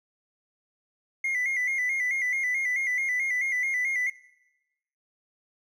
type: tone with vibrato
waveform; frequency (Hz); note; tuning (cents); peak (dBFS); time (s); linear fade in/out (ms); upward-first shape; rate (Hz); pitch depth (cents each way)
triangle; 2062; C7; -26; -22; 1.24-4.1; 5; square; 4.6; 61
effects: noise-tail reverb RT60 1.0 s tail -21 dB re dry + tanh soft clip ceiling -19 dBFS